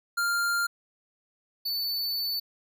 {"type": "tone pair in turn", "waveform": "square", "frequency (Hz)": [1396.9, 4493], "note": ["F6", "C#8"], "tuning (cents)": [0, 23], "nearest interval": "octave + minor sixth", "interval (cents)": 2023, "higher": "second", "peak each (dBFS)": [-25, -28], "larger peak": "first", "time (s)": [[0.17, 0.67], [1.65, 2.4]], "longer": "second", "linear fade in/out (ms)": 10, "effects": []}